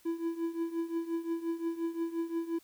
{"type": "tone with tremolo", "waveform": "triangle", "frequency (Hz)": 333.1, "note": "E4", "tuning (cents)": 18, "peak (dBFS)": -26, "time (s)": [0.05, 2.59], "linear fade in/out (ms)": 10, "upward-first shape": "triangle", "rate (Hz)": 5.7, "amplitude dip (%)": 85, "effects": ["white hiss -63 dBFS RMS until 2.63 s"]}